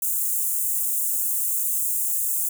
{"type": "high-pass noise", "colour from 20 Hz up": "white", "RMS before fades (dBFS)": -24, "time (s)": [0.02, 2.49], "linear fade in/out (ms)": 5, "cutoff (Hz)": 7200, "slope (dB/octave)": 48, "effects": []}